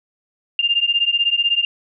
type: beating tone pair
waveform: sine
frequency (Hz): 2794 / 2810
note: F7 / F7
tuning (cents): 0 / +10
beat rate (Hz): 16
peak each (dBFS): -18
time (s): 0.59-1.65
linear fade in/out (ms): 2
effects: none